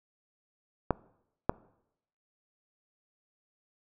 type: clicks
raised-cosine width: 1 ms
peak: -10 dBFS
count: 2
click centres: 0.907 / 1.495 s
effects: noise-tail reverb RT60 0.8 s tail -22 dB re dry